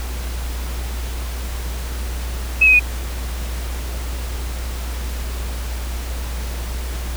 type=tone with pitch steps; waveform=sine; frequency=2576 / 2526 / 2477 Hz; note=E7 / D#7 / D#7; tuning=-41 / +26 / -8 cents; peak=-8 dBFS; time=2.61-2.796 s; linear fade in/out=10 ms; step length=62 ms; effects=added 60 Hz sine -23 dBFS peak until 7.16 s + pink hiss -33 dBFS RMS until 7.16 s